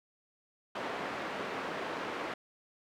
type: band-pass noise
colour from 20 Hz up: pink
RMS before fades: -38 dBFS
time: 0.75-2.34 s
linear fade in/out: 5 ms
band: 330 to 2100 Hz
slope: 12 dB/octave
effects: none